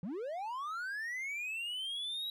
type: linear sweep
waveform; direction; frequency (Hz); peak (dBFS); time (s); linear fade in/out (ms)
triangle; up; 155.6 to 3885; -35; 0.03-2.3; 2
effects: none